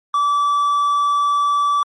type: tone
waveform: triangle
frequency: 1156 Hz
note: D6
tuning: 28 cents flat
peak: -12 dBFS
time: 0.14-1.83 s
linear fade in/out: 2 ms
effects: MP3 48 kbps